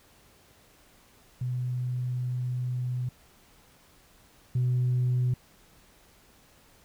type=tone pair in turn; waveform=sine; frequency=125 / 125 Hz; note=B2 / B2; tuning=+21 / +21 cents; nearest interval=unison; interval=0 cents; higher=neither; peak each=-27 / -21 dBFS; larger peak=second; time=1.41-3.09 / 4.55-5.34 s; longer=first; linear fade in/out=5 ms; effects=tanh soft clip ceiling -20 dBFS + pink hiss -59 dBFS RMS until 6.84 s